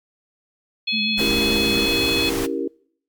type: harmonic tone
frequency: 849 Hz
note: G#5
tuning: 38 cents sharp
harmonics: 3 / 4 / 5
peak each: -23 / -24 / -25 dBFS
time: 0.87-2.3 s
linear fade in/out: 10 ms
type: tone with vibrato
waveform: sine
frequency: 213.2 Hz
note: G#3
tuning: 46 cents sharp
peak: -25 dBFS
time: 0.92-1.86 s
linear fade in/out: 20 ms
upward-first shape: sine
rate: 7.1 Hz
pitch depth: 47 cents each way
type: noise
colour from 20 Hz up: pink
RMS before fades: -27 dBFS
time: 1.17-2.47 s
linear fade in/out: 20 ms
type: chord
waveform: sine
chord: C# diminished seventh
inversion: none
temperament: equal with one note detuned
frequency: 277.2 / 329.6 / 392 / 468.1 Hz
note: C#4 / E4 / G4 / Bb4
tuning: 0 / 0 / 0 / +7 cents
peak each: -27 dBFS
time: 1.2-2.68 s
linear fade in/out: 5 ms
effects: noise-tail reverb RT60 0.6 s tail -25 dB re dry + MP3 96 kbps